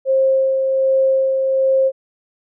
sine tone with tremolo, 532 Hz, C5, 29 cents sharp, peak -11 dBFS, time 0.05-1.92 s, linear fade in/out 50 ms, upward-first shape sine, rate 1.3 Hz, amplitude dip 35%, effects none

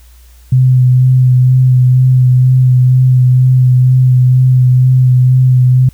sine tone with vibrato, 127.5 Hz, C3, 44 cents flat, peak -4 dBFS, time 0.52-5.89 s, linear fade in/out 5 ms, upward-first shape sine, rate 2.1 Hz, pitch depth 18 cents each way, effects added 60 Hz sine -37 dBFS peak until 5.93 s + white hiss -48 dBFS RMS until 5.93 s

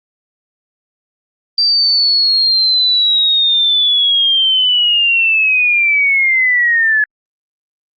sine linear sweep, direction down, 4699 to 1700 Hz, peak -9 dBFS, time 1.58-7.04 s, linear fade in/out 2 ms, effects Opus 48 kbps

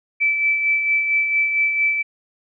sine tone with tremolo, 2317 Hz, D7, 24 cents flat, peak -14 dBFS, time 0.2-2.03 s, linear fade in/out 20 ms, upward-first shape sine, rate 4.4 Hz, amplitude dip 45%, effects none

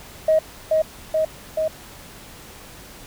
sine tone with echo, 630 Hz, D#5, 21 cents sharp, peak -12 dBFS, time 0.28-0.39 s, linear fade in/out 5 ms, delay 430 ms, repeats 3, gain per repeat -2 dB, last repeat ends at 1.68 s, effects tanh soft clip ceiling -8 dBFS + pink hiss -42 dBFS RMS until 3.06 s

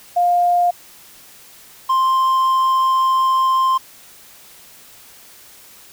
sine / triangle tone pair in turn, 705 / 1049.1 Hz, F5 / C6, +16 / +4 cents, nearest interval perfect fifth, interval 688 cents, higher second, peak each -12 / -11 dBFS, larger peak second, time 0.16-0.71 / 1.89-3.78 s, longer second, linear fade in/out 10 ms, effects white hiss -44 dBFS RMS until 5.92 s

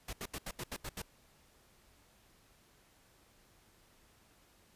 pink noise bursts, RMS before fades -41 dBFS, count 8, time 0.08-1.019 s, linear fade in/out 5 ms, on 50 ms, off 77 ms, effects pink hiss -66 dBFS RMS until 4.75 s + resampled to 32000 Hz

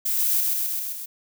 violet noise with echo, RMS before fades -24 dBFS, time 0.05-0.41 s, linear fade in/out 10 ms, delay 130 ms, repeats 5, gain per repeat -2 dB, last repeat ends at 1.06 s, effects none

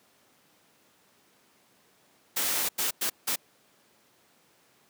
white noise bursts at uneven times, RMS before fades -28 dBFS, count 4, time 2.36-2.69 / 2.78-2.91 / 3.01-3.1 / 3.27-3.36 s, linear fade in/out 10 ms, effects pink hiss -63 dBFS RMS until 4.89 s + high-pass 200 Hz 12 dB/octave

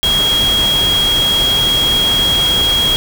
sine tone in noise, 3282 Hz, G#7, 21 cents flat, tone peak -11 dBFS, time 0.03-2.96 s, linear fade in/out 0 ms, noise pink, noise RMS -20 dBFS, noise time 0.03-2.96 s, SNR +6 dB, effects none

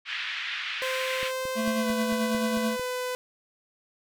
pink band-pass noise, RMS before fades -33 dBFS, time 0.05-1.32 s, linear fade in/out 50 ms, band 1700 to 3400 Hz, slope 24 dB/octave
sawtooth tone with pitch glide, 519 to 501.6 Hz, C5 to B4, -14 to +27 cents, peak -25 dBFS, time 0.82-3.15 s, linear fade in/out 0 ms, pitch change -59 cents, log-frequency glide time 1.78-1.87 s
click train, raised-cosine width 3 ms, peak -29 dBFS, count 8, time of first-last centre 1.23-2.796 s, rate 4.47 Hz
square tone with tremolo, 222 Hz, A3, 16 cents sharp, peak -25 dBFS, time 1.55-2.77 s, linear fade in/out 50 ms, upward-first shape sine, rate 9.2 Hz, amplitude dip 45%
effects none

